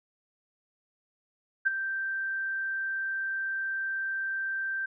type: tone with ADSR envelope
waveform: sine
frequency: 1567 Hz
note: G6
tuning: 1 cent flat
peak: -19 dBFS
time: 1.65-4.86 s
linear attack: 20 ms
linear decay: 18 ms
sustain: -10 dB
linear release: 7 ms
effects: none